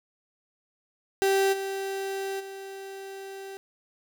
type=tone with level steps; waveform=35% pulse; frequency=389.3 Hz; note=G4; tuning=12 cents flat; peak=-19 / -28 / -36 dBFS; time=1.22-3.57 s; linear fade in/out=0 ms; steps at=1.52 / 2.39 s; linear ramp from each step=20 ms; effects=none